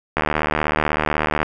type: click train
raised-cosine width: 0.5 ms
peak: -3 dBFS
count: 97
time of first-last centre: 0.17-1.43 s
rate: 76.2 Hz
effects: none